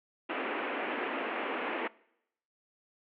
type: band-pass noise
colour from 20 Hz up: pink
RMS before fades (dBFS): -35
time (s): 0.29-1.88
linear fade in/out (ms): 10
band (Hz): 250 to 2800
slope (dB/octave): 48
effects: noise-tail reverb RT60 0.8 s tail -23 dB re dry